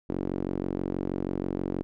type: tone with band-pass filter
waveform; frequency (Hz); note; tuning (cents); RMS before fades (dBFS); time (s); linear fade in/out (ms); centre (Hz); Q
sawtooth; 46.25; F#1; 0; -31; 0.09-1.83; 0; 320; 2
effects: none